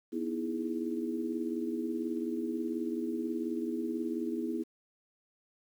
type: chord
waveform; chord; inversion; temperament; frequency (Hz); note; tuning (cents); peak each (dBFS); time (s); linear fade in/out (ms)
sine; E major seventh; second; equal with one note detuned; 245.4 / 311.1 / 329.6 / 415.3; B3 / D#4 / E4 / G#4; -11 / 0 / 0 / 0; -36 / -40 / -35 / -40; 0.12-4.64; 20
effects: 10-bit